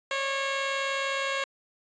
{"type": "tone pair together", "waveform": "10% pulse", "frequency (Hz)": [546, 585.6], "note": ["C#5", "D5"], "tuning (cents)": [-26, -5], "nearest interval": "minor second", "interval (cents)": 121, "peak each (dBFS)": [-19, -31], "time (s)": [0.11, 1.44], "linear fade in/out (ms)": 2, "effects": ["resampled to 16000 Hz"]}